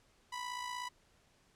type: tone with amplitude modulation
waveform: sawtooth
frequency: 987.8 Hz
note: B5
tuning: in tune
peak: -33 dBFS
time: 0.32-0.89 s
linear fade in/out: 10 ms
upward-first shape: sine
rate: 56.5 Hz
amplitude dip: 55%
effects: pink hiss -69 dBFS RMS until 1.55 s + low-pass 9000 Hz 12 dB/octave